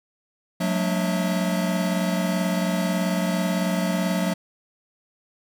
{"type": "tone cluster", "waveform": "square", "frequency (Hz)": [182.4, 200.6, 225.4, 292.2, 652], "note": ["F#3", "G3", "A3", "D4", "E5"], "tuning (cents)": [-24, 40, 42, -9, -19], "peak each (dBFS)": [-24, -33, -31, -33, -31], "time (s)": [0.6, 4.34], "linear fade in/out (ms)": 10, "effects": []}